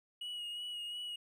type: tone with vibrato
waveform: triangle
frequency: 2900 Hz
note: F#7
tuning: 35 cents flat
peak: -38 dBFS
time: 0.21-1.16 s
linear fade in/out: 5 ms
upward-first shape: sine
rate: 2.8 Hz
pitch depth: 25 cents each way
effects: none

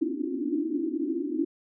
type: band-pass noise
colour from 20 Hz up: pink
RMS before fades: -29 dBFS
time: 0.01-1.45 s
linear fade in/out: 10 ms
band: 260 to 350 Hz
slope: 96 dB/octave
effects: none

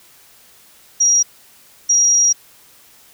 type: tone bursts at uneven times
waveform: sine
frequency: 5710 Hz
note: F8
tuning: 37 cents sharp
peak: -10 dBFS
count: 2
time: 1-1.23 / 1.89-2.33 s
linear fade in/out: 10 ms
effects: white hiss -48 dBFS RMS until 3.13 s

